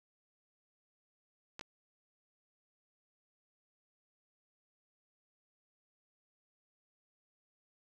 clicks, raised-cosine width 0.2 ms, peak -26 dBFS, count 2, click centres 1.594 / 1.611 s, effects 10-bit

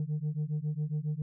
sine beating tone pair, 147.7 / 155 Hz, D3 / D#3, +10 / -6 cents, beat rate 7.3 Hz, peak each -31 dBFS, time 0-1.22 s, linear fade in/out 2 ms, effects tanh soft clip ceiling -27 dBFS

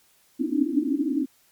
white band-pass noise, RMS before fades -24 dBFS, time 0.39-1.26 s, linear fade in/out 20 ms, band 260 to 310 Hz, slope 96 dB/octave, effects white hiss -61 dBFS RMS until 1.51 s + MP3 96 kbps

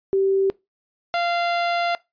sine / sawtooth tone pair in turn, 388.2 / 691.7 Hz, G4 / F5, -17 / -17 cents, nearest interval minor seventh, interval 1000 cents, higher second, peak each -16 dBFS, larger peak neither, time 0.13-0.5 / 1.14-1.95 s, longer second, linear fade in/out 0 ms, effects noise-tail reverb RT60 0.2 s tail -21 dB re dry + resampled to 11025 Hz

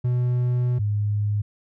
triangle / sine tone pair in turn, 123.47 / 103.83 Hz, B2 / G#2, 0 / 0 cents, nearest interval minor third, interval 300 cents, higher first, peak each -17 / -20 dBFS, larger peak first, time 0.04-0.79 / 0.79-1.42 s, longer first, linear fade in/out 10 ms, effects none

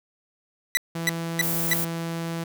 sawtooth tone bursts, 1975.5 Hz, B6, in tune, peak -15 dBFS, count 4, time 0.75-1.734 s, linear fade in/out 0 ms, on 21 ms, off 300 ms
sawtooth tone, 166.4 Hz, E3, 17 cents sharp, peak -24 dBFS, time 0.95-2.44 s, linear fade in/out 5 ms
violet noise, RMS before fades -27 dBFS, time 1.42-1.85 s, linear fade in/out 10 ms
effects none

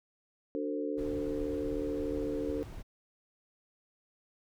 sine chord, D dominant seventh, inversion none, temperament equal with one note detuned, 293.7 / 370 / 449.5 / 523.3 Hz, D4 / F#4 / A4 / C5, 0 / 0 / +37 / 0 cents, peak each -35 / -41 / -36 / -40 dBFS, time 0.55-2.63 s, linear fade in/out 0 ms
brown noise, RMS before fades -43 dBFS, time 0.97-2.83 s, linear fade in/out 20 ms
effects none

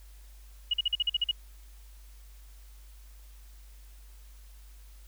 sine tone bursts, 2899 Hz, F#7, 36 cents flat, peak -23 dBFS, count 9, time 0.71-1.313 s, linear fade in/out 5 ms, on 27 ms, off 45 ms, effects added 50 Hz sine -48 dBFS peak until 5.07 s + white hiss -61 dBFS RMS until 5.07 s

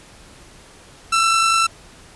sawtooth tone with amplitude modulation, 1337 Hz, E6, 24 cents sharp, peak -9 dBFS, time 1.12-1.67 s, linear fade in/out 10 ms, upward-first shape sine, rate 50.3 Hz, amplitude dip 30%, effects pink hiss -45 dBFS RMS until 2.15 s + resampled to 24000 Hz

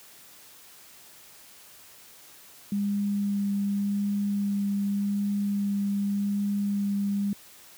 sine tone with vibrato, 201.6 Hz, G3, 49 cents sharp, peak -24 dBFS, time 2.72-7.33 s, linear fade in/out 2 ms, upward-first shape sine, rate 0.87 Hz, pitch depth 9 cents each way, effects white hiss -51 dBFS RMS until 7.77 s + high-pass 60 Hz 12 dB/octave

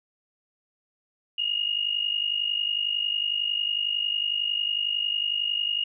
sine tone pair together, 2841 / 2892 Hz, F7 / F#7, +29 / -40 cents, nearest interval unison, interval 31 cents, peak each -26 / -28 dBFS, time 1.38-5.84 s, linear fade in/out 5 ms, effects none

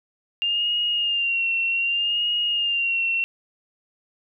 sine tone with vibrato, 2794 Hz, F7, in tune, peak -20 dBFS, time 0.42-3.24 s, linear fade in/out 0 ms, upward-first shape sine, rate 0.65 Hz, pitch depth 49 cents each way, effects none

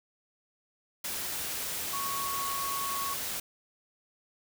sine tone in noise, 1108.7 Hz, C#6, in tune, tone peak -33 dBFS, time 1.93-3.14 s, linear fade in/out 5 ms, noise white, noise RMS -35 dBFS, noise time 1.04-3.4 s, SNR -1 dB, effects none

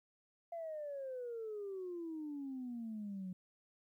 sine exponential sweep, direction down, 687 to 180.7 Hz, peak -40 dBFS, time 0.52-3.33 s, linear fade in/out 5 ms, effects tanh soft clip ceiling -37 dBFS + 13-bit

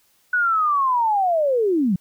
sine linear sweep, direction down, 1488 to 167.4 Hz, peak -16 dBFS, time 0.33-1.96 s, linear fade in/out 5 ms, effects white hiss -61 dBFS RMS until 2 s

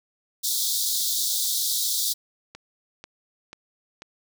pink high-pass noise, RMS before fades -25 dBFS, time 0.43-2.14 s, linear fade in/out 20 ms, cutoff 3500 Hz, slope 96 dB/octave
click train, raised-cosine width 0.2 ms, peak -23 dBFS, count 4, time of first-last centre 2.55-4.021 s, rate 2.04 Hz
effects none

